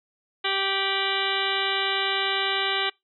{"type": "harmonic tone with a mistuned harmonic", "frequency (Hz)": 390, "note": "G4", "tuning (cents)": -9, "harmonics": [1, 2, 3, 4, 5, 6, 7, 8, 9, 10], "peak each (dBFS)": [-32, -32, -32, -32, -32, -32, -32, -32, -32, -32], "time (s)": [0.44, 2.9], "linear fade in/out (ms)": 10, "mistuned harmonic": 7, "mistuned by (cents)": 92, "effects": ["noise-tail reverb RT60 0.2 s tail -26 dB re dry"]}